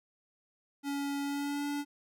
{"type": "tone with pitch glide", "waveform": "square", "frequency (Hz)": [282, 288.1], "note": ["C#4", "D4"], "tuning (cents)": [30, -33], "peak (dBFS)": -33, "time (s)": [0.83, 1.85], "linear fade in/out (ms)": 50, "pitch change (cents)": 37, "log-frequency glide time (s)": [1.22, 1.66], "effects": []}